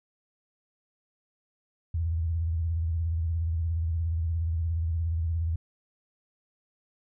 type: tone with vibrato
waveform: sine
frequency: 82.41 Hz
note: E2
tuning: in tune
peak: -25 dBFS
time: 1.94-5.56 s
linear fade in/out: 5 ms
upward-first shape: square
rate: 17 Hz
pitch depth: 71 cents each way
effects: none